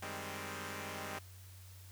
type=chord; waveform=5% pulse; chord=Ab major seventh; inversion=second; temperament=equal; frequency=155.56 / 196 / 207.7 / 261.6 Hz; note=Eb3 / G3 / Ab3 / C4; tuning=0 / 0 / 0 / 0 cents; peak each=-37 / -35 / -36 / -36 dBFS; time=0.02-1.19 s; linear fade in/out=5 ms; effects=added 93 Hz sine -52 dBFS peak until 1.91 s + white hiss -60 dBFS RMS until 1.91 s